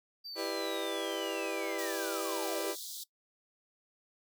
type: linear sweep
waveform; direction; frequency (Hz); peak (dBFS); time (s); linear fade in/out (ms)
triangle; down; 4700 to 295.1; -40; 0.24-2.74; 20
type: chord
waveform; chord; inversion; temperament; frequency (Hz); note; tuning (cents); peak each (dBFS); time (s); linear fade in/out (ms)
35% pulse; E minor seventh; none; just; 329.6 / 395.6 / 494.4 / 593.3; E4 / G4 / B4 / D5; 0 / +16 / +2 / +18; -38; 0.35-2.76; 50
type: high-pass noise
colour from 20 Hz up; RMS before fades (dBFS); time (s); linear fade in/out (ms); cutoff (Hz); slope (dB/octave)
pink; -43; 1.78-3.04; 10; 3400; 96
effects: noise-tail reverb RT60 0.1 s tail -19 dB re dry